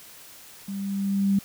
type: tone with level ramp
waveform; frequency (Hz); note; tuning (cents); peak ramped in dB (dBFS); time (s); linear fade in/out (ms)
sine; 197.4; G3; +12; -30 to -17; 0.68-1.39; 5
effects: white hiss -47 dBFS RMS until 1.44 s